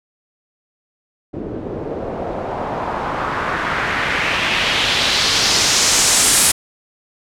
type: noise with low-pass filter sweep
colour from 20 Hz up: white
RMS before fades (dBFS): -18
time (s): 1.33-6.52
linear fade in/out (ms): 10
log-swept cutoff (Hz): 330 to 10000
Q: 1.8
effects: none